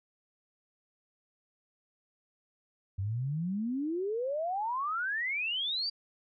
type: exponential sweep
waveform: sine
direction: up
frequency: 92.5 to 4787 Hz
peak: -30 dBFS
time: 2.98-5.9 s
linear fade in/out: 10 ms
effects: none